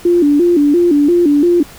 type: tone with vibrato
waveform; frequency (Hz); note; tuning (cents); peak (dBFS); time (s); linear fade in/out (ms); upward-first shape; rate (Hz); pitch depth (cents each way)
sine; 318; D#4; +38; -7; 0.05-1.63; 5; square; 2.9; 160
effects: pink hiss -37 dBFS RMS until 1.78 s